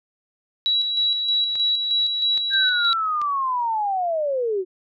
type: tone with tremolo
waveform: sine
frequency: 3902 Hz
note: B7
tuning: 22 cents flat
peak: -17 dBFS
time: 0.66-2.93 s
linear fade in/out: 0 ms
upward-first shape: square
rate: 3.2 Hz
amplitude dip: 40%
type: clicks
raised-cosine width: 0.2 ms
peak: -20 dBFS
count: 3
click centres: 1.555 / 2.375 / 3.216 s
type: linear sweep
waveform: sine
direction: down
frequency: 1606 to 355.9 Hz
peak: -20 dBFS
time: 2.5-4.65 s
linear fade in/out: 50 ms
effects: none